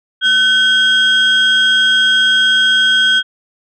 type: tone pair together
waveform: sine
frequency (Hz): 1517 / 3252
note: F#6 / G#7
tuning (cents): +43 / -37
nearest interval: octave + minor second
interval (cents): 1320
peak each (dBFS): -10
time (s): 0.21-3.23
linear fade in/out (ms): 50
effects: tanh soft clip ceiling -4 dBFS